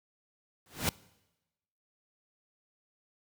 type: noise with exponential growth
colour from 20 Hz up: pink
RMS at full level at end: -25 dBFS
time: 0.66-0.89 s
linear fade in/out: 1 ms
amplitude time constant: 48 ms
effects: noise-tail reverb RT60 1.0 s tail -22 dB re dry + high-pass 60 Hz 12 dB/octave